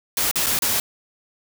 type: noise with dropouts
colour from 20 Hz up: white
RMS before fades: -21 dBFS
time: 0.17-0.8 s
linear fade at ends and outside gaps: 2 ms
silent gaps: 0.313-0.357 / 0.462-0.466 / 0.59-0.621 s
effects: none